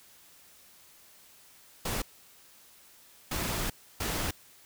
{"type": "noise bursts at uneven times", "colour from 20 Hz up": "pink", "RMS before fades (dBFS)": -32, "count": 3, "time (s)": [[1.85, 2.02], [3.31, 3.7], [4, 4.31]], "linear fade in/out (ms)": 5, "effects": ["white hiss -57 dBFS RMS until 4.65 s"]}